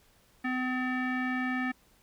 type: tone with low-pass filter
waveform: square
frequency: 254.5 Hz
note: C4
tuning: 48 cents flat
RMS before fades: -31 dBFS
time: 0.44-1.72 s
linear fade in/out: 10 ms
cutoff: 2000 Hz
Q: 10
effects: pink hiss -64 dBFS RMS until 2.02 s